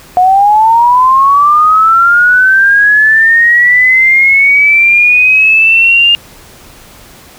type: linear sweep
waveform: sine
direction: up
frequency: 717 to 2823 Hz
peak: -3 dBFS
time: 0.17-6.15 s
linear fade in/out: 0 ms
effects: pink hiss -36 dBFS RMS until 7.38 s